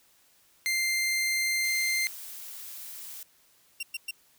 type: tone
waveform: sawtooth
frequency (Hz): 2093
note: C7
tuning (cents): 0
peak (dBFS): -22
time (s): 0.66-2.07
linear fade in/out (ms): 0
type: noise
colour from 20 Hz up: blue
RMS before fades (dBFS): -42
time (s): 1.64-3.23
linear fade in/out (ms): 2
type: tone bursts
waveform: sawtooth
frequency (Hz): 2756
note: F7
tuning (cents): -24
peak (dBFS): -28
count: 3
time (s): 3.8-4.11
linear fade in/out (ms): 5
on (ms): 30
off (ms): 110
effects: white hiss -63 dBFS RMS until 4.38 s